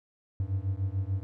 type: beating tone pair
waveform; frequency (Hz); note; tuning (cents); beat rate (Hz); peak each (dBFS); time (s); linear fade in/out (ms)
triangle; 93.1 / 99.9; F#2 / G2; +11 / +33; 6.8; -29; 0.4-1.23; 0
effects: none